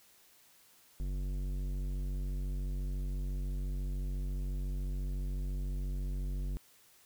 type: tone with tanh clipping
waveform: sine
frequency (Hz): 47.05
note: F#1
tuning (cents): +30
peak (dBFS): -35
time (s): 1-6.57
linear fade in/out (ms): 0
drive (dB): 14
effects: white hiss -63 dBFS RMS until 7.05 s